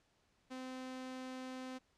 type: tone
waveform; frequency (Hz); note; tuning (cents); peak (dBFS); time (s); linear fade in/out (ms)
sawtooth; 257.9; C4; -25; -40; 0.5-1.79; 20
effects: pink hiss -75 dBFS RMS until 1.97 s + low-pass 7000 Hz 12 dB/octave